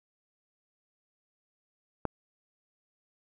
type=click; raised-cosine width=1 ms; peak=-15 dBFS; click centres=2.053 s; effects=none